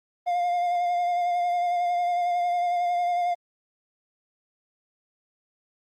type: tone with vibrato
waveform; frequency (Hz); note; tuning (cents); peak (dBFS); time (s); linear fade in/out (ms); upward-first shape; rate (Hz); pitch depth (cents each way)
triangle; 705; F5; +16; -20; 0.26-3.35; 20; sine; 11; 23
effects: Opus 24 kbps